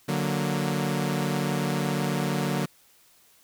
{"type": "chord", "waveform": "sawtooth", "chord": "D augmented", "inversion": "none", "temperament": "equal", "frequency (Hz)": [146.83, 185, 233.1], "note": ["D3", "F#3", "A#3"], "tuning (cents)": [0, 0, 0], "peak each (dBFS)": [-24, -25, -27], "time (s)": [0.08, 2.66], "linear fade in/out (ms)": 10, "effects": ["white hiss -59 dBFS RMS until 3.43 s"]}